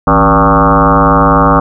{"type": "tone with frequency modulation", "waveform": "sine", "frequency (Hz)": 686, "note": "F5", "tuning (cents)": -31, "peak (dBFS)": -4, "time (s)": [0.07, 1.6], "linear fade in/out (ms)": 5, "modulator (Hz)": 104, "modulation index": 6, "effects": []}